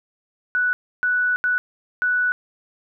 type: tone bursts at uneven times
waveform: sine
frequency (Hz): 1480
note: F#6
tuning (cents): 0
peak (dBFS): -17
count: 4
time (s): 0.55-0.73 / 1.03-1.36 / 1.44-1.58 / 2.02-2.32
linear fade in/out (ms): 0
effects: none